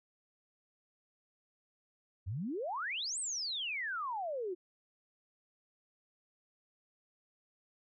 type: exponential two-way sweep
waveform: sine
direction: up then down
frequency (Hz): 83.6 to 8700 to 342.8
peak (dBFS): -35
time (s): 2.26-4.55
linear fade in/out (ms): 20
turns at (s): 3.19
effects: none